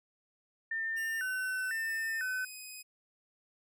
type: tone with vibrato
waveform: sine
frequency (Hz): 1653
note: G#6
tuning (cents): -9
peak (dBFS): -32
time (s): 0.71-2.45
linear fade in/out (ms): 5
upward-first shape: square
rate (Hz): 1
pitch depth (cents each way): 150
type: tone with pitch glide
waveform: 10% pulse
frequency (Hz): 2815 to 2508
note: F7 to D#7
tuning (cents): +13 to +13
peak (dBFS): -36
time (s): 0.96-2.83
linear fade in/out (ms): 20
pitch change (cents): -200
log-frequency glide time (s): 1.19-2.31
effects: none